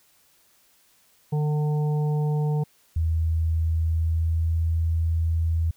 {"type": "harmonic tone", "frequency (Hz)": 150, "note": "D3", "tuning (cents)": 37, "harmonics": [1, 3, 5, 6], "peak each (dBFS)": [-21, -33, -39, -41], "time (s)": [1.32, 2.64], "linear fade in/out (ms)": 10}
{"type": "tone with pitch glide", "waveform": "sine", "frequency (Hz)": [81.1, 81.99], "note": ["E2", "E2"], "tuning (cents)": [-28, -9], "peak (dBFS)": -20, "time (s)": [2.96, 5.71], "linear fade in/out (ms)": 5, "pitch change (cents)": 19, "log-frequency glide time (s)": [3.84, 4.55]}
{"effects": ["white hiss -61 dBFS RMS until 5.76 s"]}